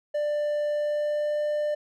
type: tone with pitch glide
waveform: triangle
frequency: 592 to 596.5 Hz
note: D5 to D5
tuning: +14 to +27 cents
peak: -22 dBFS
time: 0.14-1.75 s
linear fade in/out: 10 ms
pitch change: +13 cents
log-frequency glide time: 0.69-1.44 s
effects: none